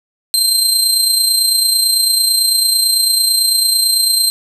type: tone with amplitude modulation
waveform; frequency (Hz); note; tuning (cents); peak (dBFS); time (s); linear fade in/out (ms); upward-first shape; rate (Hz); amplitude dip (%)
25% pulse; 4140; C8; -19; -4; 0.34-4.3; 0; sine; 29; 45
effects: none